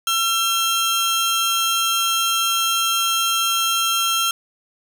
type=tone pair together; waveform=sawtooth; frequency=1351 / 3206 Hz; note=E6 / G7; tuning=+42 / +38 cents; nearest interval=octave + minor third; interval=1496 cents; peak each=-17 dBFS; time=0.07-4.31 s; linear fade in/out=2 ms; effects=none